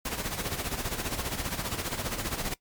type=noise with tremolo; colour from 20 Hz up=pink; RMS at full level=-30 dBFS; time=0.05-2.54 s; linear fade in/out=5 ms; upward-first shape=sine; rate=15 Hz; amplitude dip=65%; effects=noise-tail reverb RT60 0.1 s tail -21 dB re dry + MP3 96 kbps